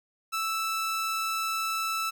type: tone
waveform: sawtooth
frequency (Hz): 1318.5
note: E6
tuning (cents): 0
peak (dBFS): -24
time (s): 0.32-2.11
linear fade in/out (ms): 20
effects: none